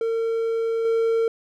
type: tone with level steps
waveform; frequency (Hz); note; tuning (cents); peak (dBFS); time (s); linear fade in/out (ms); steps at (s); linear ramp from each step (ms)
triangle; 455; A#4; -42; -19 / -16; 0.01-1.28; 2; 0.85; 2
effects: none